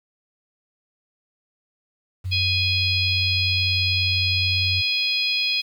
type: tone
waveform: sine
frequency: 92.5 Hz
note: F#2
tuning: in tune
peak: -24 dBFS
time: 2.24-4.82 s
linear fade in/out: 20 ms
type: harmonic tone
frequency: 830.6 Hz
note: G#5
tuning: in tune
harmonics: 3 / 4 / 5 / 6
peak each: -24 / -25 / -26 / -27 dBFS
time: 2.31-5.62 s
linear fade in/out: 20 ms
effects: 8-bit

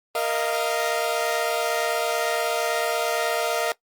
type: chord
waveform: sawtooth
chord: Bb suspended fourth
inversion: none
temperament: equal with one note detuned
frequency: 466.2 / 622.3 / 691.2 Hz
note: Bb4 / Eb5 / F5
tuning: 0 / 0 / -18 cents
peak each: -23 dBFS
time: 0.15-3.72 s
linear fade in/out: 2 ms
effects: noise-tail reverb RT60 0.1 s tail -19 dB re dry + Opus 32 kbps

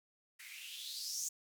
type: noise with band-pass filter sweep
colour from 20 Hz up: violet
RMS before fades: -44 dBFS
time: 0.39-1.29 s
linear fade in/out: 10 ms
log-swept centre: 1900 to 6800 Hz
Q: 6.1
effects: none

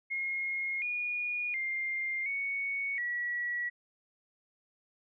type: tone with pitch steps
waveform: sine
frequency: 2150 / 2445 / 2108 / 2223 / 1932 Hz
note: C7 / D#7 / C7 / C#7 / B6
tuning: +47 / -31 / +12 / +4 / -39 cents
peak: -31 dBFS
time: 0.1-3.7 s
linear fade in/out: 20 ms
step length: 720 ms
effects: none

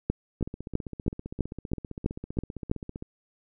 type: two click trains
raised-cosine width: 3 ms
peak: -11 / -23 dBFS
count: 9 / 41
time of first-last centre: 0.1-2.714 / 0.41-3.024 s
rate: 3.06 / 15.3 Hz
effects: none

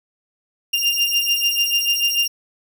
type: beating tone pair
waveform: 30% pulse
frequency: 2794 / 2800.8 Hz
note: F7 / F7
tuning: 0 / +4 cents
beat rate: 6.8 Hz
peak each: -17 dBFS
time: 0.73-2.28 s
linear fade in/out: 10 ms
effects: none

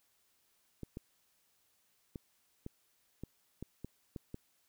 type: clicks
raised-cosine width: 3 ms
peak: -29 dBFS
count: 9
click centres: 0.833 / 0.971 / 2.158 / 2.664 / 3.236 / 3.626 / 3.846 / 4.162 / 4.344 s
effects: white hiss -74 dBFS RMS until 4.68 s

